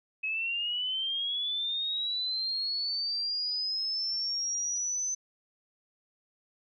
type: linear sweep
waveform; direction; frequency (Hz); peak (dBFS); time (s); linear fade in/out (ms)
sine; up; 2553 to 6130; -29; 0.23-5.15; 10
effects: none